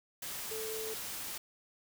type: tone in noise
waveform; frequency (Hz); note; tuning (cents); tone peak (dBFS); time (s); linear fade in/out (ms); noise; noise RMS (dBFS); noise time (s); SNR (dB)
sine; 440; A4; 0; -39; 0.51-0.94; 5; white; -41; 0.22-1.38; -1
effects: none